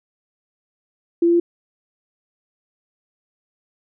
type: tone with pitch steps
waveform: sine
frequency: 340 / 342 / 344 Hz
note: F4 / F4 / F4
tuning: -46 / -36 / -26 cents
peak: -12 dBFS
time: 1.22-1.4 s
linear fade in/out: 5 ms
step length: 60 ms
effects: none